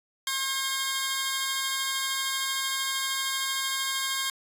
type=tone cluster; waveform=15% pulse; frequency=1075 / 1606 / 3689 Hz; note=C6 / G6 / A#7; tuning=+47 / +41 / -19 cents; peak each=-25 dBFS; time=0.27-4.3 s; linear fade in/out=2 ms; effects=resampled to 32000 Hz